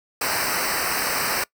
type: noise with comb filter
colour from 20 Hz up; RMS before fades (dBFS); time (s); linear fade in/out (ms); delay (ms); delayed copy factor
pink; -24; 0.21-1.44; 5; 0.29; -0.95
effects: noise-tail reverb RT60 0.1 s tail -23 dB re dry